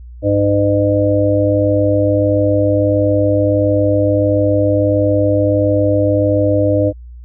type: harmonic tone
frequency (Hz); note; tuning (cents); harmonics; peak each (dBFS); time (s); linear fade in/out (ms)
101.5; G#2; -39; 1 / 3 / 5 / 6; -16 / -16 / -16 / -16; 0.22-6.93; 50
effects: added 60 Hz sine -31 dBFS peak until 7.24 s